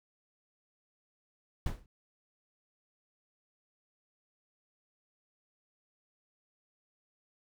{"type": "noise with exponential decay", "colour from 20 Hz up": "brown", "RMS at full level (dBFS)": -27, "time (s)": [1.66, 1.86], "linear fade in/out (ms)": 2, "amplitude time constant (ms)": 43, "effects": []}